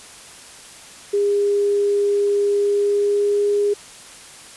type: tone with pitch glide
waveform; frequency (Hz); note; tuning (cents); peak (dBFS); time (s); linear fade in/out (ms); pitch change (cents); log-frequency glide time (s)
sine; 406.2 to 409.5; G#4 to G#4; -38 to -24; -15; 1.13-3.74; 10; +14; 2.53-3.47
effects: white hiss -41 dBFS RMS until 4.56 s + resampled to 24000 Hz